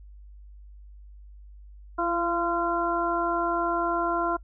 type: harmonic tone with a mistuned harmonic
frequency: 343.4 Hz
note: F4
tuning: 29 cents flat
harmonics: 1 / 2 / 3 / 4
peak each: -29 / -29 / -29 / -29 dBFS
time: 1.98-4.37 s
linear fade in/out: 10 ms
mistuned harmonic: 1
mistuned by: -22 cents
effects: noise-tail reverb RT60 0.1 s tail -25 dB re dry + added 50 Hz sine -44 dBFS peak until 4.43 s